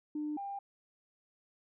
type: tone pair in turn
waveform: sine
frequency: 300.4 / 796.9 Hz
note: D4 / G5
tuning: +39 / +28 cents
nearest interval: octave + perfect fourth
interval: 1689 cents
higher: second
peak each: -33 / -37 dBFS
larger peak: first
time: 0.15-0.37 / 0.37-0.59 s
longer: neither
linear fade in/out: 5 ms
effects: tanh soft clip ceiling -29 dBFS